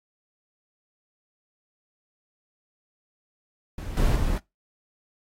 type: noise with level steps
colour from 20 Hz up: brown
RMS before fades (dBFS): -32 / -21 / -25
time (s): 3.78-4.38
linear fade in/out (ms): 2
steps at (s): 3.97 / 4.16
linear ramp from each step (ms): 2
effects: noise-tail reverb RT60 0.2 s tail -21 dB re dry + AAC 48 kbps